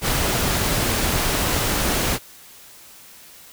pink noise, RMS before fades -21 dBFS, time 0.01-2.19 s, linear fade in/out 50 ms, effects white hiss -45 dBFS RMS until 3.52 s

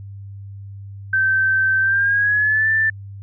sine tone with pitch glide, 1550 to 1770.2 Hz, G6 to A6, -20 to +10 cents, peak -14 dBFS, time 1.13-2.9 s, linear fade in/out 5 ms, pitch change +230 cents, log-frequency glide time 1.8-2.69 s, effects added 99 Hz sine -32 dBFS peak until 3.22 s

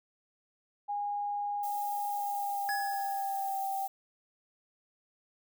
sine tone with pitch glide, 819 to 780.7 Hz, G#5 to G5, -24 to -7 cents, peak -31 dBFS, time 0.88-3.88 s, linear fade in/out 20 ms, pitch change -83 cents, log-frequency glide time 2.02-3.58 s
violet noise, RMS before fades -45 dBFS, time 1.63-3.88 s, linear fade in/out 5 ms
square tone with exponential decay, 1682 Hz, G#6, 22 cents sharp, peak -32 dBFS, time 2.69-3.61 s, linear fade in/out 0 ms, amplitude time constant 200 ms
effects none

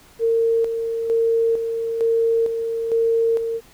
sine tone with tremolo, 457.2 Hz, A#4, 34 cents flat, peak -15 dBFS, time 0.19-3.61 s, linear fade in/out 50 ms, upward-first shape square, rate 1.1 Hz, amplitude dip 50%, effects pink hiss -50 dBFS RMS until 3.73 s

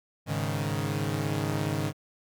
sawtooth chord, Ab suspended fourth, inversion none, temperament equal, 103.83 / 138.59 / 155.56 Hz, Ab2 / Db3 / Eb3, 0 / 0 / 0 cents, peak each -28 dBFS, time 0.26-1.93 s, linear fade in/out 50 ms, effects Opus 48 kbps

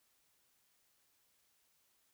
silence, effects white hiss -75 dBFS RMS until 2.13 s

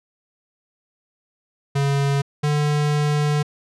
square tone pair in turn, 139.9 / 148.2 Hz, C#3 / D3, +16 / +16 cents, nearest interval minor second, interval 100 cents, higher second, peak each -18 dBFS, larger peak neither, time 1.75-2.22 / 2.43-3.43 s, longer second, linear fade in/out 10 ms, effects low-pass 8000 Hz 12 dB/octave

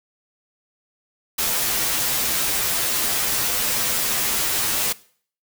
white noise with comb filter, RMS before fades -22 dBFS, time 1.38-4.93 s, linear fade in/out 10 ms, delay 11 ms, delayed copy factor -0.85, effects noise-tail reverb RT60 0.5 s tail -20 dB re dry

